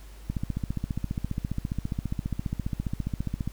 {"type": "click train", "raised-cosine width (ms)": 5, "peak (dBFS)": -16, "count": 48, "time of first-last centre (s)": [0.3, 3.476], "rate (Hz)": 14.8, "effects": ["added 50 Hz sine -43 dBFS peak until 3.52 s", "pink hiss -54 dBFS RMS until 3.52 s"]}